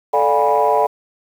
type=tone cluster; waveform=sine; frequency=438.2 / 590 / 711 / 818 / 981 Hz; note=A4 / D5 / F5 / G#5 / B5; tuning=-7 / +8 / +31 / -26 / -12 cents; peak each=-18 dBFS; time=0.13-0.87 s; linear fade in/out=10 ms; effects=tanh soft clip ceiling -4 dBFS + 7-bit